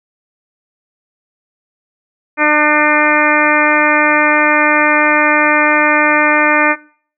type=harmonic tone; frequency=300.5 Hz; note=D4; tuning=40 cents sharp; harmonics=1 / 2 / 3 / 4 / 5 / 6 / 7 / 8; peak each=-17 / -17 / -17 / -17 / -17 / -17 / -17 / -17 dBFS; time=2.37-6.76 s; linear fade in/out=50 ms; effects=noise-tail reverb RT60 0.5 s tail -21 dB re dry